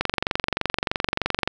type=click train; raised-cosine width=0.3 ms; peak=-5 dBFS; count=35; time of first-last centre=0.01-1.476 s; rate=23.2 Hz; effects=none